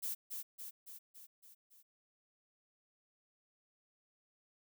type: noise with echo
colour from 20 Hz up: violet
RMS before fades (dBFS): -39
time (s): 0.02-0.15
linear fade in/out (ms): 20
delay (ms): 280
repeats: 6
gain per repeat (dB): -4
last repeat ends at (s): 1.83
effects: none